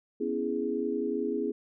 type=chord; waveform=sine; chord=C# minor seventh; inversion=third; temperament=equal; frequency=246.9 / 277.2 / 329.6 / 415.3 Hz; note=B3 / C#4 / E4 / G#4; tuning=0 / 0 / 0 / 0 cents; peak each=-34 / -35 / -34 / -31 dBFS; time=0.2-1.52 s; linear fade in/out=10 ms; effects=none